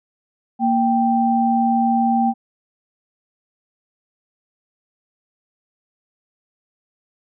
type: tone pair together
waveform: sine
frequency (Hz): 233.1 / 784.1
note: A#3 / G5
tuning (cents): 0 / 0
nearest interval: octave + major sixth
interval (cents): 2100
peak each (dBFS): -17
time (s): 0.59-2.34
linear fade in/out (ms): 50
effects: none